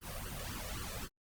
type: noise with flanger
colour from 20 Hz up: pink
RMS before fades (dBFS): -42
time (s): 0.01-1.09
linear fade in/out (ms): 50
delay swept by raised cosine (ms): 0.64 to 1.74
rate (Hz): 3.8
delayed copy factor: +1
effects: Opus 24 kbps